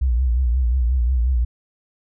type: tone with vibrato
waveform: sine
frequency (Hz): 61.8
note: B1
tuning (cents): +2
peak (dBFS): -15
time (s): 0.01-1.45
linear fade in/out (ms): 10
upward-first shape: triangle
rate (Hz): 5.6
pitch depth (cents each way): 140
effects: none